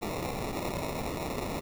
white noise with sample-and-hold, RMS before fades -34 dBFS, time 0.01-1.61 s, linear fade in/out 20 ms, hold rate 1575 Hz, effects none

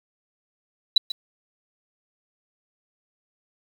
sine tone with echo, 3951 Hz, B7, in tune, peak -11 dBFS, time 0.96-0.98 s, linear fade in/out 5 ms, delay 140 ms, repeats 1, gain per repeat -14 dB, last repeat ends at 1.12 s, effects 7-bit

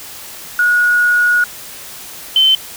sine tone pair in turn, 1452 / 3077 Hz, F#6 / G7, -33 / -33 cents, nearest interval octave + minor second, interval 1300 cents, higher second, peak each -9 / -7 dBFS, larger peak second, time 0.59-1.44 / 2.36-2.55 s, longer first, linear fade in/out 2 ms, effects white hiss -32 dBFS RMS until 2.76 s

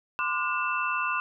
sine tone cluster, 1028 / 1187 / 1440 / 2665 Hz, C6 / D6 / F#6 / E7, -31 / +18 / -47 / +18 cents, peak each -31 dBFS, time 0.19-1.2 s, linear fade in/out 0 ms, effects none

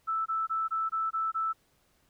sine tone bursts, 1318 Hz, E6, 1 cent flat, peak -27 dBFS, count 7, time 0.07-1.532 s, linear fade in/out 20 ms, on 190 ms, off 22 ms, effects pink hiss -69 dBFS RMS until 2.09 s

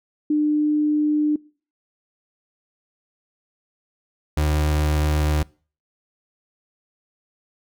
sine / 35% pulse tone pair in turn, 300.2 / 75.68 Hz, D4 / D#2, +38 / -47 cents, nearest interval 2 octaves, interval 2385 cents, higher first, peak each -16 dBFS, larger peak neither, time 0.3-1.36 / 4.37-5.43 s, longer neither, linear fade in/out 5 ms, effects noise-tail reverb RT60 0.4 s tail -24 dB re dry

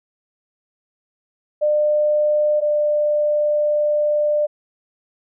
sine tone pair in turn, 600 / 596.2 Hz, D5 / D5, +37 / +26 cents, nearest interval unison, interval 11 cents, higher first, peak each -14 / -15 dBFS, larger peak first, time 1.61-2.61 / 2.61-4.47 s, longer second, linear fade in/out 20 ms, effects none

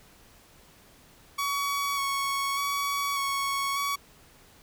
sawtooth tone with vibrato, 1119 Hz, C#6, 16 cents sharp, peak -23 dBFS, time 1.38-3.96 s, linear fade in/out 10 ms, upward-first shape square, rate 0.84 Hz, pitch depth 15 cents each way, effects pink hiss -56 dBFS RMS until 4.62 s

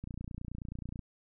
click train, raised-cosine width 5 ms, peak -28 dBFS, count 29, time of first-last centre 0.04-0.992 s, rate 29.4 Hz, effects none

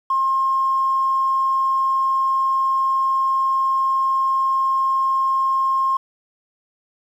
triangle tone, 1067 Hz, C6, 34 cents sharp, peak -12 dBFS, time 0.1-5.97 s, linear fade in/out 5 ms, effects tanh soft clip ceiling -14 dBFS + 9-bit

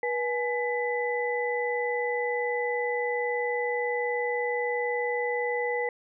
sine tone cluster, 484.7 / 841 / 1997 Hz, B4 / G#5 / B6, -32 / +22 / +19 cents, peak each -28 / -33 / -31 dBFS, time 0.03-5.89 s, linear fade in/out 2 ms, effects none

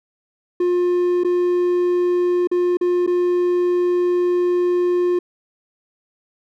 triangle tone with dropouts, 355.1 Hz, F4, 29 cents sharp, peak -13 dBFS, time 0.6-5.19 s, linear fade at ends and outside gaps 5 ms, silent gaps 1.236-1.246 / 2.473-2.514 / 2.771-2.811 / 3.065-3.074 s, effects none

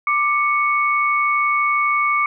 sine tone pair together, 1179.2 / 2217 Hz, D6 / C#7, +7 / 0 cents, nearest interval major seventh, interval 1093 cents, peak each -17 / -19 dBFS, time 0.07-2.26 s, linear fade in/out 2 ms, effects none

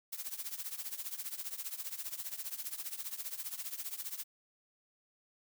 blue noise with tremolo, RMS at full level -38 dBFS, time 0.12-4.24 s, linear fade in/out 10 ms, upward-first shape triangle, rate 15 Hz, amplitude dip 90%, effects none

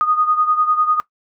sine beating tone pair, 1236 / 1246 Hz, D#6 / D#6, -12 / +2 cents, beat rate 10 Hz, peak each -15 / -20 dBFS, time 0.01-1 s, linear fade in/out 0 ms, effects noise-tail reverb RT60 0.1 s tail -18 dB re dry

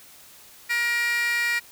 15% pulse tone with high-pass filter, 473.8 Hz, A#4, 28 cents sharp, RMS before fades -24 dBFS, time 0.69-1.6 s, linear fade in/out 20 ms, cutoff 2100 Hz, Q 5.8, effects white hiss -49 dBFS RMS until 1.71 s

